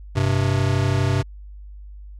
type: tone pair together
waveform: square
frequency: 97.1 / 129.5 Hz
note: G2 / C3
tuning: -16 / -17 cents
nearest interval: perfect fourth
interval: 499 cents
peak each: -21 dBFS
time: 0.15-1.23 s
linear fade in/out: 20 ms
effects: added 50 Hz sine -36 dBFS peak until 2.19 s + low-pass 7000 Hz 12 dB/octave